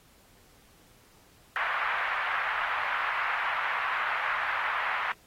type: band-pass noise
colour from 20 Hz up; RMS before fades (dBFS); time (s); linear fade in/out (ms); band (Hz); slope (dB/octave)
pink; -30; 1.56-5.12; 0; 980 to 2100; 24
effects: pink hiss -60 dBFS RMS until 5.26 s + AAC 48 kbps